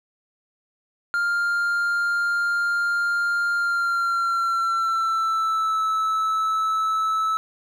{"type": "tone with pitch glide", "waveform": "triangle", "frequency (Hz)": [1400, 1306.2], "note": ["F6", "E6"], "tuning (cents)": [4, -16], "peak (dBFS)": -18, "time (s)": [1.14, 7.37], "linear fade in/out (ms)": 0, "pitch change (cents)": -120, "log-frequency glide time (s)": [3.56, 5.82], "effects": []}